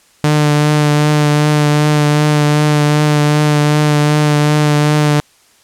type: tone with vibrato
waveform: sawtooth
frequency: 149.3 Hz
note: D3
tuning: 29 cents sharp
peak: -5 dBFS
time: 0.24-5.2 s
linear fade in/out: 0 ms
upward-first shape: triangle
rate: 2.6 Hz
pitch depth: 21 cents each way
effects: white hiss -50 dBFS RMS until 5.63 s + low-pass 10000 Hz 12 dB/octave